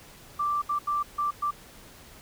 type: tone bursts at uneven times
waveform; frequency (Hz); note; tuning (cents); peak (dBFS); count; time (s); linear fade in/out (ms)
sine; 1174.7; D6; 0; -24; 5; 0.39-0.62 / 0.69-0.79 / 0.87-1.03 / 1.18-1.31 / 1.42-1.51; 10
effects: pink hiss -50 dBFS RMS until 2.21 s